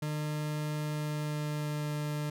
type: tone with pitch glide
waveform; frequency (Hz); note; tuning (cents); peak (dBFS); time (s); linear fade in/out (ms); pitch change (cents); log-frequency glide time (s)
40% pulse; 151 to 149.18; D3 to D3; +48 to +27; -31; 0.02-2.3; 5; -21; 0.81-1.93
effects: none